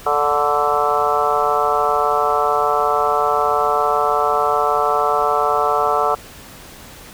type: harmonic tone with a mistuned harmonic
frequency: 146.83 Hz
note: D3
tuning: in tune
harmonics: 3 / 4 / 5 / 6 / 7 / 8 / 9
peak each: -22 / -23 / -20 / -24 / -24 / -22 / -21 dBFS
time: 0.06-6.15 s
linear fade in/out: 5 ms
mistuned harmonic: 8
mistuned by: -32 cents
effects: pink hiss -39 dBFS RMS until 7.13 s